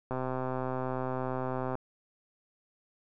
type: click train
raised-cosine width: 1 ms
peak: -20 dBFS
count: 213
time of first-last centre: 0.11-1.753 s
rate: 129 Hz
effects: none